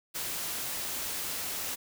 white noise, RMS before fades -35 dBFS, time 0.14-1.76 s, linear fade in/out 20 ms, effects none

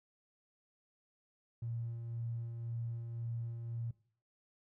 triangle tone with tremolo, 116.54 Hz, A#2, in tune, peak -32 dBFS, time 1.62-3.91 s, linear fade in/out 5 ms, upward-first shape sine, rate 1.9 Hz, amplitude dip 55%, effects noise-tail reverb RT60 0.5 s tail -24 dB re dry + tanh soft clip ceiling -34 dBFS

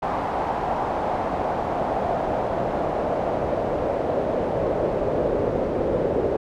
brown noise with band-pass filter sweep, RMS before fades -24 dBFS, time 0.02-6.37 s, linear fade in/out 10 ms, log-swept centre 830 to 480 Hz, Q 2.8, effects none

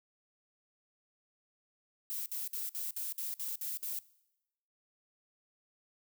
violet noise bursts, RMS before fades -38 dBFS, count 9, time 2.1-3.988 s, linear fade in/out 0 ms, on 160 ms, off 56 ms, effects noise-tail reverb RT60 0.9 s tail -21 dB re dry

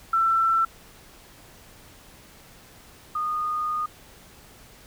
sine tone pair in turn, 1339 / 1229.1 Hz, E6 / D#6, +27 / -22 cents, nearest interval minor second, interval 149 cents, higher first, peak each -18 / -24 dBFS, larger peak first, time 0.13-0.65 / 3.15-3.86 s, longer second, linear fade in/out 5 ms, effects pink hiss -50 dBFS RMS until 4.86 s

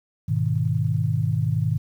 sine chord, G# minor, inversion none, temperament just, 103.83 / 124.59 / 155.74 Hz, G#2 / B2 / D#3, 0 / +16 / +2 cents, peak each -24 dBFS, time 0.28-1.78 s, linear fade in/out 10 ms, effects 9-bit

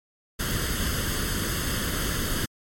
pink noise with comb filter, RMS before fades -27 dBFS, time 0.39-2.46 s, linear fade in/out 10 ms, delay 0.62 ms, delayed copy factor +0.7, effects MP3 64 kbps

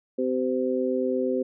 harmonic tone, 128.4 Hz, C3, 32 cents flat, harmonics 2 / 3 / 4, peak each -27 / -27 / -27 dBFS, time 0.18-1.43 s, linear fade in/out 10 ms, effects none

